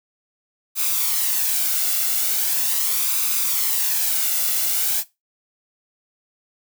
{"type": "noise with flanger", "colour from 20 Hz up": "blue", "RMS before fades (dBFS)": -21, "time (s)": [0.75, 5.04], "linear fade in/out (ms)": 50, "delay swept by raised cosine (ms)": [0.8, 1.45], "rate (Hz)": 0.4, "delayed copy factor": 0.5, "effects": ["noise-tail reverb RT60 0.2 s tail -17 dB re dry"]}